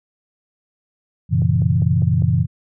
sine chord, F# dominant seventh, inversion none, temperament equal with one note detuned, 92.5 / 116.54 / 135.5 / 164.81 Hz, F#2 / A#2 / C#3 / E3, 0 / 0 / -39 / 0 cents, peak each -19 dBFS, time 1.29-2.47 s, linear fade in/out 50 ms
click train, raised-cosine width 2 ms, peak -21 dBFS, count 5, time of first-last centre 1.42-2.222 s, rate 4.99 Hz
effects none

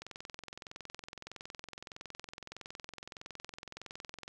click train, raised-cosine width 0.2 ms, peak -27 dBFS, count 93, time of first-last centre 0.02-4.279 s, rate 21.6 Hz, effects none

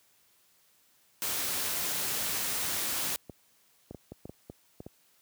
white noise, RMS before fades -32 dBFS, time 1.22-3.16 s, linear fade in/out 0 ms
clicks, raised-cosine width 2 ms, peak -28 dBFS, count 9, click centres 3.297 / 3.91 / 3.947 / 4.12 / 4.255 / 4.295 / 4.499 / 4.804 / 4.865 s
effects white hiss -66 dBFS RMS until 5.21 s + high-pass 60 Hz 12 dB/octave

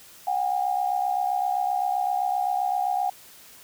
sine tone pair together, 732 / 799.7 Hz, F#5 / G5, -19 / +34 cents, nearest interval major second, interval 153 cents, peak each -25 dBFS, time 0.27-3.1 s, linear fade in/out 5 ms, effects white hiss -49 dBFS RMS until 3.63 s

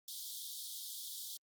pink high-pass noise, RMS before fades -45 dBFS, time 0.08-1.37 s, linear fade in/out 2 ms, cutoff 3300 Hz, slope 96 dB/octave, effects Opus 32 kbps

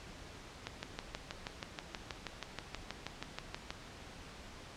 click train, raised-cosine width 0.2 ms, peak -21 dBFS, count 20, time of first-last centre 0.67-3.705 s, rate 6.26 Hz, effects pink hiss -51 dBFS RMS until 4.76 s + low-pass 6000 Hz 12 dB/octave

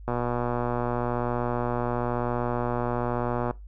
click train, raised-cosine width 1 ms, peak -14 dBFS, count 416, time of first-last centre 0.08-3.51 s, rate 121 Hz, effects noise-tail reverb RT60 0.2 s tail -20 dB re dry + added 50 Hz sine -40 dBFS peak until 3.67 s

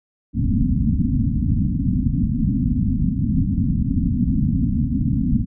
white low-pass noise, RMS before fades -19 dBFS, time 0.33-5.46 s, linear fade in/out 50 ms, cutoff 270 Hz, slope 96 dB/octave, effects none

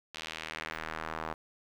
sawtooth tone with band-pass filter sweep, 79.7 Hz, D#2, 42 cents sharp, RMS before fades -40 dBFS, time 0.14-1.34 s, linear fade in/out 10 ms, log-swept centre 3400 to 1000 Hz, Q 1.4, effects 10-bit

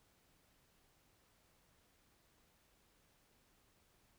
silence, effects pink hiss -73 dBFS RMS until 4.18 s

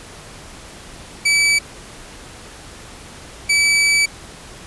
sawtooth tone bursts at uneven times, 2299 Hz, D7, 37 cents flat, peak -9 dBFS, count 2, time 1.25-1.59 / 3.49-4.06 s, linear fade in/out 10 ms, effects pink hiss -38 dBFS RMS until 4.66 s + resampled to 24000 Hz

